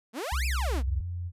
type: exponential two-way sweep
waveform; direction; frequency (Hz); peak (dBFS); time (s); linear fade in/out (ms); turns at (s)
sawtooth; up then down; 205 to 2700 to 205; -28; 0.13-0.83; 50; 0.46
type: tone with vibrato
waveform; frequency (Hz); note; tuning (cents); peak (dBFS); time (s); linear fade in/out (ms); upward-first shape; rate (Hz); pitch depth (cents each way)
sine; 65.41; C2; 0; -26; 0.32-1.01; 5; triangle; 6.9; 51
type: tone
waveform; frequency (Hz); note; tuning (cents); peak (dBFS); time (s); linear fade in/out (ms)
sine; 87.9; F2; +12; -31; 0.84-1.32; 50
effects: resampled to 32000 Hz